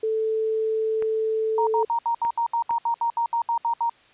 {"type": "tone", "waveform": "sine", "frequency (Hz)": 440, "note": "A4", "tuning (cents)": 0, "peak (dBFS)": -21, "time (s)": [0.03, 1.85], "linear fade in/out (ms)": 5}
{"type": "clicks", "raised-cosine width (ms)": 0.5, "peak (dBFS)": -22, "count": 3, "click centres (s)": [1.024, 2.25, 2.708]}
{"type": "tone bursts", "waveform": "sine", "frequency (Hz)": 932.3, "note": "A#5", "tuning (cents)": 0, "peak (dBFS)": -20, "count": 15, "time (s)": [1.58, 3.896], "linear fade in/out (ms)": 2, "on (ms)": 90, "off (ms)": 69}
{"effects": ["white hiss -55 dBFS RMS until 4.13 s", "resampled to 8000 Hz"]}